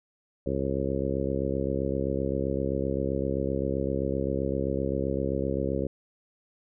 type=harmonic tone; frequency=67.7 Hz; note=C#2; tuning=40 cents flat; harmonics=1 / 2 / 3 / 4 / 5 / 6 / 7 / 8; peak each=-34 / -34 / -34 / -34 / -34 / -34 / -34 / -34 dBFS; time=0.46-5.87 s; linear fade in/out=5 ms; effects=none